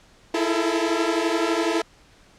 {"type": "tone cluster", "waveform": "sawtooth", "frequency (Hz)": [325.2, 337.1, 427.6, 450.2], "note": ["E4", "E4", "A4", "A4"], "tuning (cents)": [-23, 39, -49, 40], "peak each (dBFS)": [-22, -20, -25, -24], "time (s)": [0.34, 1.82], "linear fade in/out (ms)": 5, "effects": ["pink hiss -54 dBFS RMS until 2.38 s", "low-pass 7000 Hz 12 dB/octave"]}